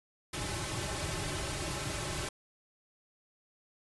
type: noise with comb filter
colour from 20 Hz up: pink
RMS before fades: -36 dBFS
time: 0.33-2.29 s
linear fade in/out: 5 ms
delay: 4.2 ms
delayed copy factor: -0.85
effects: resampled to 24000 Hz